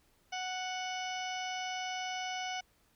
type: harmonic tone with a mistuned harmonic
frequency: 740 Hz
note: F#5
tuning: in tune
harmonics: 1 / 2 / 3 / 4 / 5 / 6 / 7 / 8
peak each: -38 / -45 / -43 / -43 / -55 / -55 / -49 / -48 dBFS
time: 0.32-2.61 s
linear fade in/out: 10 ms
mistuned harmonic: 5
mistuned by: -55 cents
effects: pink hiss -70 dBFS RMS until 2.95 s